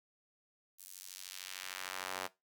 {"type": "tone with high-pass filter sweep", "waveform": "sawtooth", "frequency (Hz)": 93.3, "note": "F#2", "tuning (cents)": 15, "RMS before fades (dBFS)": -45, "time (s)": [0.78, 2.28], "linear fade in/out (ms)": 20, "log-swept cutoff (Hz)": [9800, 650], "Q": 0.81, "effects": ["noise-tail reverb RT60 0.2 s tail -18 dB re dry"]}